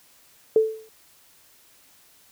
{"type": "tone with exponential decay", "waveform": "sine", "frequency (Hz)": 440, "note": "A4", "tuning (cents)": 0, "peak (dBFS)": -11, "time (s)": [0.56, 0.89], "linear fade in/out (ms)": 2, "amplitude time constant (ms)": 70, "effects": ["white hiss -56 dBFS RMS until 2.31 s"]}